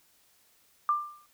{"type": "tone with exponential decay", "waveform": "sine", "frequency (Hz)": 1189, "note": "D6", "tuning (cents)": 21, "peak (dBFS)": -20, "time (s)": [0.89, 1.26], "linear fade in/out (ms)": 1, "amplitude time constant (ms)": 79, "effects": ["white hiss -65 dBFS RMS until 1.33 s"]}